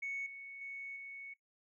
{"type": "tone with level steps", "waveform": "sine", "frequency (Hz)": 2217, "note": "C#7", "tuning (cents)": 0, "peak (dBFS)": [-36, -46, -42, -45], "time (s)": [0.02, 1.34], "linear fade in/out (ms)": 10, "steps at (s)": [0.26, 0.61, 0.96], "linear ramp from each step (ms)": 5, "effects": ["noise-tail reverb RT60 0.1 s tail -19 dB re dry", "tanh soft clip ceiling -33 dBFS"]}